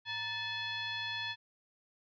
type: tone with frequency modulation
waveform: sine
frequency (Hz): 2582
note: E7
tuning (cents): -37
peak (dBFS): -35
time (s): 0.05-1.36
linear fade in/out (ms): 50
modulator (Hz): 825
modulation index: 1.8
effects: none